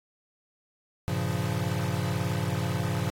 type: chord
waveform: square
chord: G half-diminished seventh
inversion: none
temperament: equal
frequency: 98 / 116.54 / 138.59 / 174.61 Hz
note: G2 / Bb2 / Db3 / F3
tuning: 0 / 0 / 0 / 0 cents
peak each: -33 dBFS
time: 1.08-3.1 s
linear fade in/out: 0 ms
effects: AAC 48 kbps